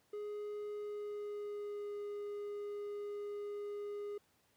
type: tone with pitch glide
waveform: triangle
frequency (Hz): 416.6 to 411.1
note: G#4 to G#4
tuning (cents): +5 to -18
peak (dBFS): -38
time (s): 0.13-4.18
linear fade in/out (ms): 5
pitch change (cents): -23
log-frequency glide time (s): 0.74-1.96
effects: pink hiss -73 dBFS RMS until 4.56 s + high-pass 100 Hz 12 dB/octave